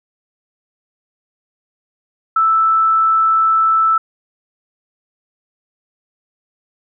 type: tone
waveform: sine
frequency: 1318.5 Hz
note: E6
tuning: in tune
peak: -10 dBFS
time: 2.36-3.98 s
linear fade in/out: 5 ms
effects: none